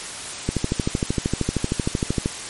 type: click train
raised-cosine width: 3 ms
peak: -7 dBFS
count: 24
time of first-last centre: 0.49-2.259 s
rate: 13 Hz
effects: white hiss -32 dBFS RMS until 2.49 s + MP3 48 kbps

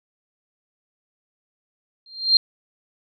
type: tone with exponential growth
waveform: sine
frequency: 4186 Hz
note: C8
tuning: in tune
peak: -8 dBFS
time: 2.06-2.37 s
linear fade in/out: 2 ms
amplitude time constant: 66 ms
effects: none

